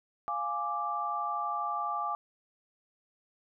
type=chord; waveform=sine; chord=D diminished; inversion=first; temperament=equal; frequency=698.5 / 830.6 / 1174.7 Hz; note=F5 / Ab5 / D6; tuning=0 / 0 / 0 cents; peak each=-38 / -36 / -32 dBFS; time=0.28-2.15 s; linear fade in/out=0 ms; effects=none